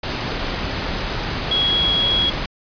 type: tone in noise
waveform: sine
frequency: 3322 Hz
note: G#7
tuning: in tune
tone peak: -16 dBFS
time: 1.51-2.3 s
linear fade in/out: 5 ms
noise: pink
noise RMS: -24 dBFS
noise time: 0.03-2.46 s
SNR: +5 dB
effects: resampled to 11025 Hz